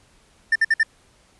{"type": "tone bursts", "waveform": "triangle", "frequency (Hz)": 1792, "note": "A6", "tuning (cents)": 31, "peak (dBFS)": -12, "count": 4, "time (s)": [0.52, 0.832], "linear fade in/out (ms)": 5, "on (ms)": 36, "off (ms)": 56, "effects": ["pink hiss -57 dBFS RMS until 1.39 s", "resampled to 24000 Hz"]}